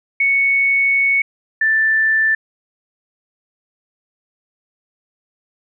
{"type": "tone pair in turn", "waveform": "sine", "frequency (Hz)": [2217, 1767.3], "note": ["C#7", "A6"], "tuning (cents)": [0, 7], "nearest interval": "major third", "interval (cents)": 393, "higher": "first", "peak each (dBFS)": -12, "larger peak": "neither", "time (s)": [[0.2, 1.22], [1.61, 2.35]], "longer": "first", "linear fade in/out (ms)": 5, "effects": []}